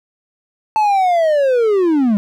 triangle linear sweep, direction down, 878 to 196 Hz, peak -9 dBFS, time 0.76-2.17 s, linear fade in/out 0 ms, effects none

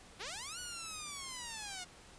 5% pulse linear two-way sweep, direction up then down, 335.6 to 1480 to 706 Hz, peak -30 dBFS, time 0.19-1.85 s, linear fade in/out 20 ms, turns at 0.59 s, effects pink hiss -57 dBFS RMS until 2.18 s + resampled to 22050 Hz

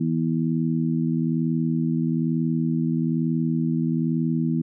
harmonic tone, 81.1 Hz, E2, 28 cents flat, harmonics 2 / 3 / 4, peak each -23 / -24 / -29 dBFS, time 0-4.62 s, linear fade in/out 10 ms, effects none

